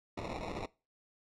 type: noise with sample-and-hold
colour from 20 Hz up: blue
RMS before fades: -40 dBFS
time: 0.17-0.66 s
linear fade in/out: 5 ms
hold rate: 1575 Hz
effects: noise-tail reverb RT60 0.3 s tail -22 dB re dry + low-pass 5000 Hz 12 dB/octave